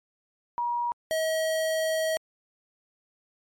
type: tone pair in turn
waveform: sine / square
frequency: 956 / 638.1 Hz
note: A#5 / D#5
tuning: +43 / +44 cents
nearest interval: perfect fifth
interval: 699 cents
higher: first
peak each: -25 dBFS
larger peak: neither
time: 0.58-0.92 / 1.11-2.17 s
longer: second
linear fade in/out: 0 ms
effects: MP3 64 kbps